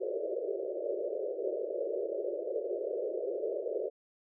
pink band-pass noise, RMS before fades -35 dBFS, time 0-3.9 s, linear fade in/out 20 ms, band 360 to 610 Hz, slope 96 dB/octave, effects none

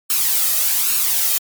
blue noise with flanger, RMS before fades -17 dBFS, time 0.1-1.38 s, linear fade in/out 0 ms, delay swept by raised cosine 0.73 to 1.61 ms, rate 1.2 Hz, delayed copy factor +0.55, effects MP3 96 kbps

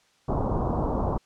pink low-pass noise, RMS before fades -26 dBFS, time 0.28-1.18 s, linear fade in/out 10 ms, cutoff 1100 Hz, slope 48 dB/octave, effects white hiss -63 dBFS RMS until 1.25 s + low-pass 6000 Hz 12 dB/octave

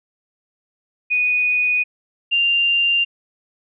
sine tone pair in turn, 2477 / 2787 Hz, D#7 / F7, -8 / -4 cents, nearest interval major second, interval 204 cents, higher second, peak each -15 / -14 dBFS, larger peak second, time 1.1-1.84 / 2.31-3.05 s, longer neither, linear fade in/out 20 ms, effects none

